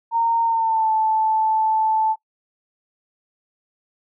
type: tone with pitch glide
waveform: sine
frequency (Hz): 921 to 876.4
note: A#5 to A5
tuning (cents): -21 to -7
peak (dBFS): -16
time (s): 0.11-2.16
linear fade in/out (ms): 50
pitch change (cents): -86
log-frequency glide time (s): 0.43-0.91
effects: noise-tail reverb RT60 0.1 s tail -19 dB re dry